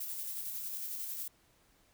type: noise with tremolo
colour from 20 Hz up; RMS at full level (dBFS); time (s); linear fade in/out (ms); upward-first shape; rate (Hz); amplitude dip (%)
violet; -39; 0-1.28; 5; square; 11; 25
effects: pink hiss -68 dBFS RMS until 1.93 s